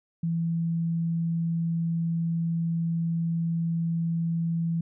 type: tone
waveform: sine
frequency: 166.5 Hz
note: E3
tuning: 18 cents sharp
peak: -24 dBFS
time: 0.23-4.81 s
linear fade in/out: 5 ms
effects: none